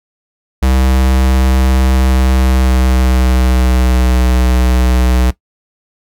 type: tone with pitch glide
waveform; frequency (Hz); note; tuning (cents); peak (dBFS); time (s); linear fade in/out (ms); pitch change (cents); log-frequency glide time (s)
square; 64.9 to 62.47; C2 to B1; -13 to +20; -9; 0.62-5.31; 10; -67; 1.89-4.23
effects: noise-tail reverb RT60 0.1 s tail -17 dB re dry